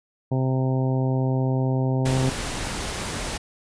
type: harmonic tone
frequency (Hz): 130.81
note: C3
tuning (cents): 0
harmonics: 1 / 2 / 3 / 4 / 5 / 6 / 7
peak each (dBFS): -21 / -27 / -31 / -33 / -35 / -37 / -38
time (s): 0.31-2.3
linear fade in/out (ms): 10
type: noise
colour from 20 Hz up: pink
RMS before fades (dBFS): -29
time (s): 2.05-3.38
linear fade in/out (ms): 10
effects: resampled to 22050 Hz